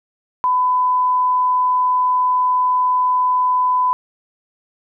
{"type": "tone", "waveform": "sine", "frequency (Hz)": 1003, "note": "B5", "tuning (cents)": 26, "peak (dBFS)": -13, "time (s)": [0.44, 3.93], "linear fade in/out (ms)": 0, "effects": []}